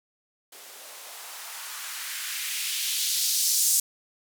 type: noise with band-pass filter sweep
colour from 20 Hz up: violet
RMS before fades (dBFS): -29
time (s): 0.52-3.8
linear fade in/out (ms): 5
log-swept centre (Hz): 390 to 6900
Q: 1.5
effects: none